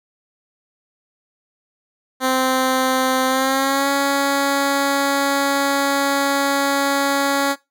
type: tone with pitch glide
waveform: 10% pulse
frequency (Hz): 260 to 278.7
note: C4 to C#4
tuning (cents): -11 to +9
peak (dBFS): -8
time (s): 2.2-7.56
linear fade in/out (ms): 50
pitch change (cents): +120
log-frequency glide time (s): 3.27-3.89
effects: noise-tail reverb RT60 0.2 s tail -19 dB re dry